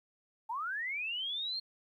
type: linear sweep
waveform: sine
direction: up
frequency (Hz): 857 to 4277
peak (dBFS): -34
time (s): 0.49-1.6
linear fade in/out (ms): 10
effects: 12-bit